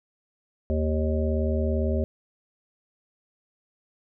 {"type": "harmonic tone", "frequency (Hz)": 77.78, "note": "D#2", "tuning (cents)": 0, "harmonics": [1, 3, 5, 7, 8], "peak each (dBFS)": [-24, -29, -31, -32, -33], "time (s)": [0.7, 2.04], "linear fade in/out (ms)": 0, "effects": []}